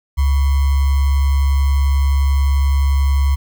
sine tone with sample-and-hold, 69.3 Hz, C#2, in tune, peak -11 dBFS, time 0.17-3.36 s, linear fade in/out 20 ms, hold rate 1050 Hz, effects none

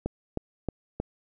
click train, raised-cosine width 2 ms, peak -15 dBFS, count 4, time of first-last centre 0.06-1 s, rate 3.19 Hz, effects none

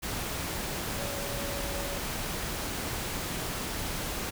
sine tone in noise, 564 Hz, C#5, 30 cents sharp, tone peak -39 dBFS, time 0.96-1.99 s, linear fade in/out 20 ms, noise pink, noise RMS -34 dBFS, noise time 0.02-4.31 s, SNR -8 dB, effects none

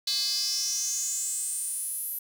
square tone with high-pass filter sweep, 233.1 Hz, A#3, in tune, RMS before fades -30 dBFS, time 0.07-2.19 s, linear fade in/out 5 ms, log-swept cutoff 4200 to 12000 Hz, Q 7, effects none

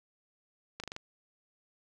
slowing click train, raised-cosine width 0.2 ms, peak -22 dBFS, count 5, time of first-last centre 0.8-0.964 s, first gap 37 ms, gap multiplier 1.07, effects none

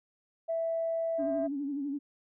sine tone, 659.3 Hz, E5, in tune, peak -28 dBFS, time 0.48-1.48 s, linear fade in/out 20 ms
sine tone with vibrato, 282.5 Hz, C#4, 33 cents sharp, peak -31 dBFS, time 1.18-1.99 s, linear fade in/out 20 ms, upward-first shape sine, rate 12 Hz, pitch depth 74 cents each way
effects tanh soft clip ceiling -21 dBFS

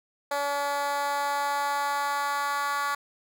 10% pulse tone with high-pass filter sweep, 284.9 Hz, C#4, 48 cents sharp, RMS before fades -28 dBFS, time 0.31-2.95 s, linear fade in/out 5 ms, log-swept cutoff 650 to 1100 Hz, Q 2.8, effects none

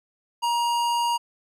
sine tone with hard clipping, 946 Hz, A#5, 25 cents sharp, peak -23 dBFS, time 0.42-1.18 s, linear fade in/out 20 ms, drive 17 dB, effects none

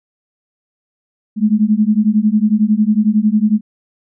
sine beating tone pair, 207.7 / 218.7 Hz, G#3 / A3, 0 / -10 cents, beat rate 11 Hz, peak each -13 dBFS, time 1.36-3.61 s, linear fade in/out 50 ms, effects none

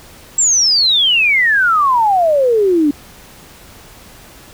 sine exponential sweep, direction down, 7690 to 281.3 Hz, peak -9 dBFS, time 0.38-2.91 s, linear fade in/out 5 ms, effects pink hiss -40 dBFS RMS until 4.53 s

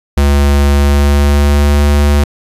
square tone with pitch glide, 71 to 72.49 Hz, C#2 to D2, +42 to -22 cents, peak -7 dBFS, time 0.17-2.24 s, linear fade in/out 5 ms, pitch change +36 cents, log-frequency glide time 0.74-1.83 s, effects resampled to 32000 Hz

